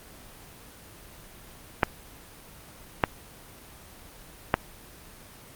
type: clicks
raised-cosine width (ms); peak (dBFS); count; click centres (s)
0.5; -3; 3; 1.832 / 3.038 / 4.541
effects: pink hiss -48 dBFS RMS until 5.55 s + Opus 24 kbps